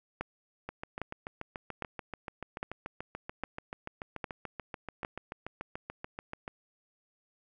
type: two click trains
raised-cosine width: 0.5 ms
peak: -19 / -23 dBFS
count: 7 / 41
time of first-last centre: 0.21-5.049 / 0.69-6.479 s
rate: 1.24 / 6.91 Hz
effects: none